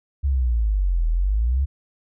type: exponential two-way sweep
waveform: sine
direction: down then up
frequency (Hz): 71.5 to 39.8 to 71.5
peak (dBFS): -17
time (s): 0.23-1.66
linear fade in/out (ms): 20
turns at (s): 1.08
effects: none